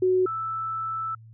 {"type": "tone pair in turn", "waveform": "sine", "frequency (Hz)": [370, 1318.5], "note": ["F#4", "E6"], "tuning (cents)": [0, 0], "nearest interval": "octave + minor seventh", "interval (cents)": 2200, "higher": "second", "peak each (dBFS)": [-18, -27], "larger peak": "first", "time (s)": [[0.02, 0.26], [0.26, 1.15]], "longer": "second", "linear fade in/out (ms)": 5, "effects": ["added 112 Hz sine -45 dBFS peak until 1.33 s"]}